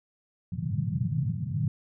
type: band-pass noise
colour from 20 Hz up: white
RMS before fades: -29 dBFS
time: 0.52-1.68 s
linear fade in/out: 2 ms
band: 100 to 170 Hz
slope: 48 dB/octave
effects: none